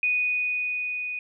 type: tone with level ramp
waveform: sine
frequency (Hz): 2480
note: D#7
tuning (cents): -6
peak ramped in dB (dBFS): -20 to -29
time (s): 0.03-1.19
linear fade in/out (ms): 2
effects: none